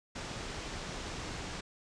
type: low-pass noise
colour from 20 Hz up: pink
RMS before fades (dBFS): -41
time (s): 0.15-1.61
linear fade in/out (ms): 10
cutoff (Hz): 7300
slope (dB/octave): 24
effects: resampled to 22050 Hz